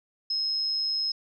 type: tone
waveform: sine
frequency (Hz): 5150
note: E8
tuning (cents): -41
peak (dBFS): -25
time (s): 0.3-1.12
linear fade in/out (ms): 5
effects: none